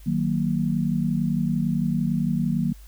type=chord; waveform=sine; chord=D# minor; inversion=none; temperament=just; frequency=155.56 / 186.68 / 233.3 Hz; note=D#3 / F#3 / A#3; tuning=0 / +16 / +2 cents; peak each=-25 dBFS; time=0.06-2.73 s; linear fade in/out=10 ms; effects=added 50 Hz sine -42 dBFS peak until 2.87 s + white hiss -55 dBFS RMS until 2.87 s